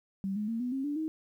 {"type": "tone with pitch steps", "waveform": "sine", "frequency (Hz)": [194.1, 210.4, 228.2, 247.4, 268.2, 290.8, 315.3], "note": ["G3", "G#3", "A#3", "B3", "C4", "D4", "D#4"], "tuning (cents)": [-17, 23, -37, 3, 43, -17, 23], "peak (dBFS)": -30, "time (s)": [0.24, 1.08], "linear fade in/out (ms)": 0, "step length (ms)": 120, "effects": ["11-bit"]}